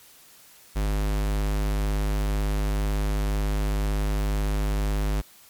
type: tone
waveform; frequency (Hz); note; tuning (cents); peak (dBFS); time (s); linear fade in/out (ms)
square; 51; G#1; -31; -23; 0.75-5.22; 20
effects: white hiss -52 dBFS RMS until 5.49 s + MP3 96 kbps